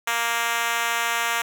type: tone with high-pass filter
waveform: 5% pulse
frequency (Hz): 233.1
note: A#3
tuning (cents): 0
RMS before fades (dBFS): -24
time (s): 0.07-1.42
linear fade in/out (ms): 5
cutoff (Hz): 860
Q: 0.94
effects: none